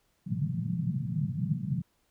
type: band-pass noise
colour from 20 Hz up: pink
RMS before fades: -31 dBFS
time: 0.26-1.82 s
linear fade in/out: 10 ms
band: 120 to 190 Hz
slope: 48 dB/octave
effects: pink hiss -72 dBFS RMS until 2.1 s